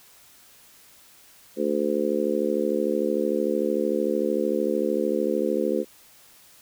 harmonic tone, 73.3 Hz, D2, 3 cents flat, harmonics 3 / 4 / 5 / 6 / 7, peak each -29 / -29 / -27 / -28 / -27 dBFS, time 1.56-5.85 s, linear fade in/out 50 ms, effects white hiss -53 dBFS RMS until 6.61 s

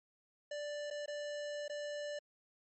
square tone with dropouts, 587.3 Hz, D5, in tune, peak -40 dBFS, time 0.51-2.19 s, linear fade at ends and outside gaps 5 ms, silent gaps 0.903-0.909 / 1.06-1.079 / 1.681-1.696 s, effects MP3 32 kbps

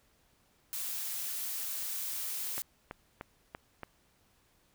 blue noise, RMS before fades -37 dBFS, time 0.73-2.62 s, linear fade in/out 0 ms
clicks, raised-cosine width 0.5 ms, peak -25 dBFS, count 5, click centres 2.58 / 2.911 / 3.211 / 3.549 / 3.833 s
effects pink hiss -69 dBFS RMS until 4.74 s

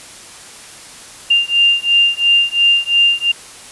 sine beating tone pair, 2794 / 2796.9 Hz, F7 / F7, 0 / +2 cents, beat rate 2.9 Hz, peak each -13 dBFS, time 1.3-3.32 s, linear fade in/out 10 ms, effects white hiss -36 dBFS RMS until 3.71 s + resampled to 24000 Hz

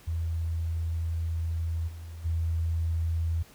sine tone with level steps, 82.41 Hz, E2, in tune, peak -27 / -38 / -25 dBFS, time 0.07-3.43 s, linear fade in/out 10 ms, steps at 1.87 / 2.24 s, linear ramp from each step 20 ms, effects pink hiss -55 dBFS RMS until 3.54 s

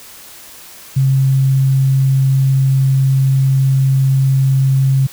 sine tone, 134.2 Hz, C3, 44 cents sharp, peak -9 dBFS, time 0.96-5.07 s, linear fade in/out 10 ms, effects white hiss -37 dBFS RMS until 5.12 s

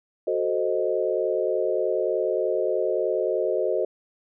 sine chord, F# diminished seventh, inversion none, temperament equal, 370 / 440 / 523.3 / 622.3 Hz, F#4 / A4 / C5 / Eb5, 0 / 0 / 0 / 0 cents, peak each -27 dBFS, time 0.27-3.85 s, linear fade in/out 5 ms, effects none

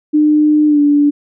sine tone with pitch glide, 301.8 to 290.5 Hz, D4 to D4, +47 to -19 cents, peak -7 dBFS, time 0.13-1.11 s, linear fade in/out 20 ms, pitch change -66 cents, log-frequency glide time 0.67-0.8 s, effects none

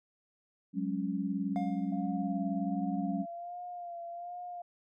sine chord, F# suspended second, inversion none, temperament equal with one note detuned, 185 / 204 / 277.2 Hz, F#3 / G#3 / C#4, 0 / -31 / 0 cents, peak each -35 dBFS, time 0.73-3.26 s, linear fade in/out 50 ms
triangle tone with exponential decay, 709 Hz, F5, 26 cents sharp, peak -31 dBFS, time 1.56-2.3 s, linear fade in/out 0 ms, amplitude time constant 160 ms
sine tone with vibrato, 698.5 Hz, F5, in tune, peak -39 dBFS, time 1.92-4.62 s, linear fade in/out 5 ms, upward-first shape sine, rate 1.3 Hz, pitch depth 37 cents each way
effects none

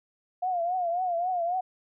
sine tone with vibrato, 709 Hz, F5, 26 cents sharp, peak -25 dBFS, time 0.42-1.61 s, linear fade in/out 10 ms, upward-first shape triangle, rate 3.7 Hz, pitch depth 110 cents each way, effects none

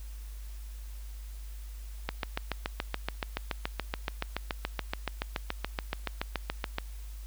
click train, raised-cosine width 0.3 ms, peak -14 dBFS, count 34, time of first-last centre 2.09-6.784 s, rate 7.03 Hz, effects added 51 Hz sine -39 dBFS peak until 7.26 s + white hiss -56 dBFS RMS until 7.26 s

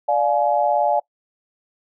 sine chord, D diminished, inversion none, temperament just, 587.3 / 704.8 / 845.8 Hz, D5 / F5 / Ab5, 0 / +16 / +31 cents, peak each -20 dBFS, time 0.08-1 s, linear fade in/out 10 ms, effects noise-tail reverb RT60 0.1 s tail -24 dB re dry

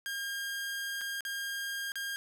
sawtooth tone with dropouts, 1613 Hz, G6, 49 cents sharp, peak -31 dBFS, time 0.06-2.16 s, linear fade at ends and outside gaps 0 ms, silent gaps 1.011-1.015 / 1.207-1.251 / 1.919-1.956 s, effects none

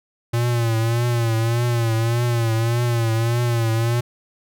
square tone with vibrato, 116.54 Hz, A#2, in tune, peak -18 dBFS, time 0.33-4.01 s, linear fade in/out 10 ms, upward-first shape triangle, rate 1.7 Hz, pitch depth 76 cents each way, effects none

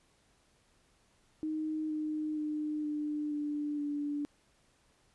sine tone with pitch steps, 311.1 / 307 / 302.9 / 298.9 / 295 / 291.1 Hz, D#4 / D#4 / D#4 / D4 / D4 / D4, 0 / -23 / -46 / +31 / +8 / -15 cents, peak -32 dBFS, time 1.43-4.25 s, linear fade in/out 0 ms, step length 470 ms, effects pink hiss -69 dBFS RMS until 5.14 s + resampled to 24000 Hz

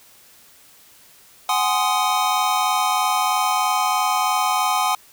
square chord, Ab dominant seventh, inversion third, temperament just, 747.5 / 830.6 / 1038.3 / 1245.9 Hz, Gb5 / Ab5 / C6 / Eb6, +17 / 0 / -14 / +2 cents, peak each -24 dBFS, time 1.49-4.95 s, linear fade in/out 2 ms, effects white hiss -50 dBFS RMS until 5.12 s

